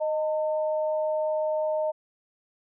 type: tone pair together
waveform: sine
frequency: 620 / 901.4 Hz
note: D#5 / A5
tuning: -6 / +42 cents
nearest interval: tritone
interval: 648 cents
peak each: -24 / -34 dBFS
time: 0-1.92 s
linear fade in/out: 20 ms
effects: none